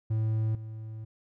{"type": "tone with level steps", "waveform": "triangle", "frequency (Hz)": 110, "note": "A2", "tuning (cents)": 0, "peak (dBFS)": [-23, -35], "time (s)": [0.1, 1.05], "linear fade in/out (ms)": 10, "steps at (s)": 0.55, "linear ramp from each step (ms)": 2, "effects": []}